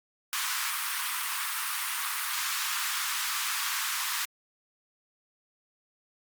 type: high-pass noise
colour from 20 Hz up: pink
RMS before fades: -31 dBFS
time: 0.33-4.25 s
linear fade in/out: 0 ms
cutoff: 1000 Hz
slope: 48 dB/octave
effects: Opus 48 kbps